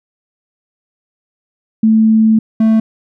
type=tone pair in turn; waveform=sine / triangle; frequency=220.3 / 221.3 Hz; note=A3 / A3; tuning=+2 / +10 cents; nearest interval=unison; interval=8 cents; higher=second; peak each=-6 / -5 dBFS; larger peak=second; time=1.83-2.39 / 2.6-2.8 s; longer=first; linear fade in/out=5 ms; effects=none